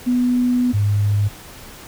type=tone pair in turn; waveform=sine; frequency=247.2 / 102.68 Hz; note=B3 / G#2; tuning=+2 / -19 cents; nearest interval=octave + minor third; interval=1521 cents; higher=first; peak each=-14 dBFS; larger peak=neither; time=0.06-0.73 / 0.73-1.29 s; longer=first; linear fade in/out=20 ms; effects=pink hiss -39 dBFS RMS until 1.87 s